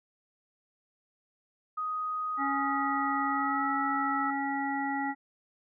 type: tone with pitch glide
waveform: sine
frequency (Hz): 1249 to 1311.9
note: D#6 to E6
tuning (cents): +6 to -9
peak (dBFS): -30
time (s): 1.77-4.31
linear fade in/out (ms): 10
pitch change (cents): +85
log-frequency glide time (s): 3.28-3.7
type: harmonic tone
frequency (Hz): 277.2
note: C#4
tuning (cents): 0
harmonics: 1 / 3 / 5 / 7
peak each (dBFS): -33 / -32 / -41 / -36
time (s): 2.37-5.15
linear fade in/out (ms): 50
effects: none